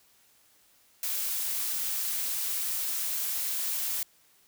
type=noise; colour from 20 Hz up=blue; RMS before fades=-31 dBFS; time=1.03-4.03 s; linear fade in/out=2 ms; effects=white hiss -63 dBFS RMS until 4.47 s